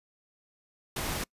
pink noise, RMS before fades -33 dBFS, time 0.96-1.24 s, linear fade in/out 5 ms, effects noise-tail reverb RT60 0.1 s tail -26 dB re dry + resampled to 32000 Hz

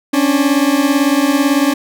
40% pulse beating tone pair, 272.8 / 290.8 Hz, C#4 / D4, -28 / -17 cents, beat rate 18 Hz, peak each -13 dBFS, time 0.13-1.74 s, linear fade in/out 10 ms, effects none

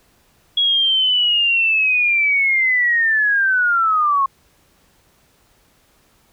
sine linear sweep, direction down, 3337 to 1075 Hz, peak -13 dBFS, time 0.57-4.26 s, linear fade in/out 5 ms, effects pink hiss -57 dBFS RMS until 6.32 s

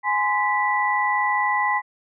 sine tone cluster, 835 / 1031 / 1967 Hz, G#5 / C6 / B6, +9 / -26 / -7 cents, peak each -23 dBFS, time 0.03-1.82 s, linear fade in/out 50 ms, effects none

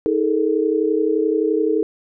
sine tone cluster, 317.4 / 418.9 / 450.5 Hz, D#4 / G#4 / A4, +35 / +15 / +41 cents, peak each -20 dBFS, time 0.06-1.83 s, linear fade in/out 0 ms, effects none

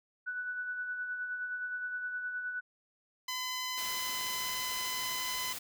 sine tone with tremolo, 1485 Hz, F#6, 6 cents sharp, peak -33 dBFS, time 0.26-2.61 s, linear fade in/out 20 ms, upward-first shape sine, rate 9.6 Hz, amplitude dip 40%
10% pulse tone, 1014 Hz, B5, 45 cents sharp, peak -26 dBFS, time 3.28-5.53 s, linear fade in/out 5 ms
white noise, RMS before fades -41 dBFS, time 3.77-5.59 s, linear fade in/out 10 ms
effects none

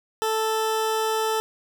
20% pulse tone, 440 Hz, A4, in tune, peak -17 dBFS, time 0.22-1.4 s, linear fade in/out 0 ms, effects none

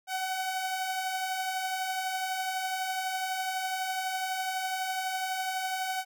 sawtooth beating tone pair, 742 / 754 Hz, F#5 / F#5, +5 / +32 cents, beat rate 12 Hz, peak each -36 / -27 dBFS, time 0.07-6.05 s, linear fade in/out 50 ms, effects none

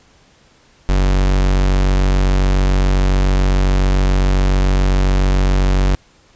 45% pulse tone, 47.17 Hz, F#1, 34 cents sharp, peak -11 dBFS, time 0.89-5.95 s, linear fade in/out 0 ms, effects pink hiss -51 dBFS RMS until 6.35 s + resampled to 16000 Hz

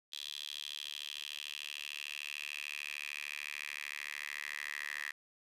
10% pulse tone with high-pass filter sweep, 73.42 Hz, D2, in tune, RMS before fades -43 dBFS, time 0.12-5.12 s, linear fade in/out 10 ms, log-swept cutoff 3500 to 1900 Hz, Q 5.5, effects resampled to 32000 Hz

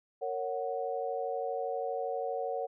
sine chord, F# major, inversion first, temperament just, 462.5 / 555 / 740 Hz, A#4 / C#5 / F#5, -14 / +2 / 0 cents, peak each -36 / -36 / -36 dBFS, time 0.21-2.67 s, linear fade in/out 20 ms, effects none

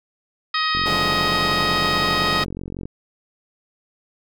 harmonic tone, 629 Hz, D#5, 19 cents sharp, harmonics 2 / 3 / 4 / 5 / 6 / 7 / 8, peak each -22 / -25 / -30 / -31 / -27 / -32 / -28 dBFS, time 0.54-2.44 s, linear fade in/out 5 ms
click train, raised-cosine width 3 ms, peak -18 dBFS, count 97, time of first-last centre 0.75-2.855 s, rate 45.6 Hz
10% pulse chord, D diminished, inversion none, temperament equal, 146.83 / 174.61 / 207.7 Hz, D3 / F3 / Ab3, 0 / 0 / 0 cents, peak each -20 dBFS, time 0.85-2.45 s, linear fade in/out 20 ms
effects none

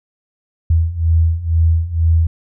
sine beating tone pair, 80.9 / 83 Hz, E2 / E2, -32 / +12 cents, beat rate 2.1 Hz, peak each -16 / -13 dBFS, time 0.7-2.27 s, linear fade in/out 5 ms, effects none

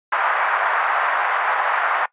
white band-pass noise, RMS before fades -20 dBFS, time 0.12-2.06 s, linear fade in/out 5 ms, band 730 to 1600 Hz, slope 24 dB/octave, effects noise-tail reverb RT60 0.1 s tail -20 dB re dry + resampled to 8000 Hz

